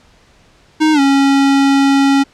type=tone with pitch glide; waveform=square; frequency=311.1 to 275.6 Hz; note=D#4 to C#4; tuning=0 to -10 cents; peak=-9 dBFS; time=0.8-2.24 s; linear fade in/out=20 ms; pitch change=-210 cents; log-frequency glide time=0.93-1 s; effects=pink hiss -49 dBFS RMS until 2.33 s + low-pass 6000 Hz 12 dB/octave